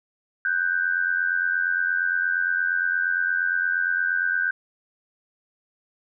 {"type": "tone pair together", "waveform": "sine", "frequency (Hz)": [1490.4, 1579], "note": ["F#6", "G6"], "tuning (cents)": [12, 12], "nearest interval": "minor second", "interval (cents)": 100, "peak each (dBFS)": [-24, -23], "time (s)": [0.45, 4.51], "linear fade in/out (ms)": 2, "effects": []}